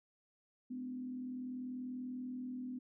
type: tone with frequency modulation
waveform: sine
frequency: 252.1 Hz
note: B3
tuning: 36 cents sharp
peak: -40 dBFS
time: 0.7-2.79 s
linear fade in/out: 10 ms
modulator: 40.3 Hz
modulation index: 0.43
effects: none